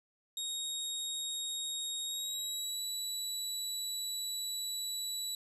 25% pulse tone with pitch glide, 3751 to 3935 Hz, A#7 to B7, +10 to -7 cents, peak -31 dBFS, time 0.37-5.35 s, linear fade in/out 2 ms, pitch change +83 cents, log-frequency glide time 2.06-2.81 s, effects none

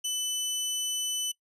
20% pulse tone, 3000 Hz, F#7, 23 cents sharp, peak -23 dBFS, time 0.04-1.32 s, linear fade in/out 10 ms, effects noise-tail reverb RT60 0.1 s tail -20 dB re dry + resampled to 32000 Hz

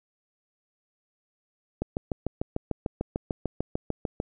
click train, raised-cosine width 2 ms, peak -14 dBFS, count 17, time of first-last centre 1.82-4.201 s, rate 6.72 Hz, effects none

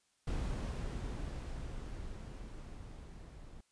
brown noise with level ramp, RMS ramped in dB -36 to -52 dBFS, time 0.27-3.61 s, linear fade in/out 5 ms, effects white hiss -75 dBFS RMS until 3.71 s + resampled to 22050 Hz

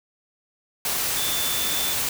sine tone in noise, 3520 Hz, A7, in tune, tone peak -29 dBFS, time 1.17-1.93 s, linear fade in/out 2 ms, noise white, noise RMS -25 dBFS, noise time 0.85-2.09 s, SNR -7 dB, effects none

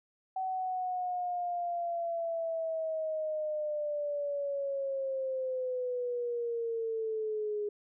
sine linear sweep, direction down, 758 to 413 Hz, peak -31 dBFS, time 0.36-7.69 s, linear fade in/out 5 ms, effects none

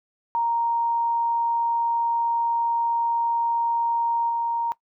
sine tone with level steps, 932.3 Hz, A#5, in tune, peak -20 / -22 dBFS, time 0.35-4.72 s, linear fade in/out 0 ms, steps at 4.29 s, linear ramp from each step 10 ms, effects noise-tail reverb RT60 0.1 s tail -19 dB re dry

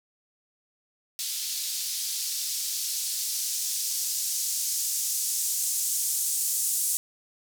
violet noise with band-pass filter sweep, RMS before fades -29 dBFS, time 1.19-6.97 s, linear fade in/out 0 ms, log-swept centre 4100 to 7700 Hz, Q 1.4, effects none

